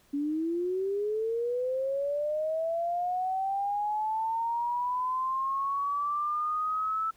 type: linear sweep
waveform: sine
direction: up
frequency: 280 to 1318.5 Hz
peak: -27 dBFS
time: 0.13-7.11 s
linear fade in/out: 10 ms
effects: pink hiss -63 dBFS RMS until 7.16 s